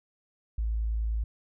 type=tone; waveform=sine; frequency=55 Hz; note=A1; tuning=in tune; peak=-26 dBFS; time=0.58-1.24 s; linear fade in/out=5 ms; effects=none